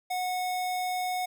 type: tone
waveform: square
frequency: 732 Hz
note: F#5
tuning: 19 cents flat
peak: -29 dBFS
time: 0.1-1.26 s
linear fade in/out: 10 ms
effects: none